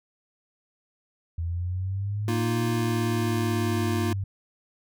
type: exponential two-way sweep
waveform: sine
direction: up then down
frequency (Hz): 82.41 to 117.3 to 97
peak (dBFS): -26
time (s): 1.38-4.24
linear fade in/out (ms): 5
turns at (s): 2.62
type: chord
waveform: square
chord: Bb suspended fourth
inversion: none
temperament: equal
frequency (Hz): 233.1 / 311.1 / 349.2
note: Bb3 / Eb4 / F4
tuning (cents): 0 / 0 / 0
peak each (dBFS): -30 / -33 / -30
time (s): 2.28-4.13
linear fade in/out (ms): 2
effects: none